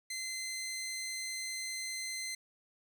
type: tone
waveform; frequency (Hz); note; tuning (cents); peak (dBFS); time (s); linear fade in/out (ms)
15% pulse; 2065; C7; -23; -31; 0.1-2.35; 5
effects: none